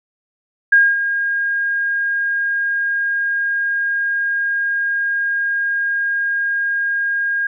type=tone with ADSR envelope; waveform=sine; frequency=1622 Hz; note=G#6; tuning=41 cents flat; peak=-6 dBFS; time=0.72-7.47 s; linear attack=8 ms; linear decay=230 ms; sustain=-10 dB; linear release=4 ms; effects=none